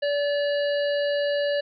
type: harmonic tone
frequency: 576 Hz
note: D5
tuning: 34 cents flat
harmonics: 1 / 3 / 5 / 7 / 8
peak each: -22 / -32 / -36 / -39 / -40 dBFS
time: 0.02-1.61 s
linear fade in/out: 10 ms
effects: none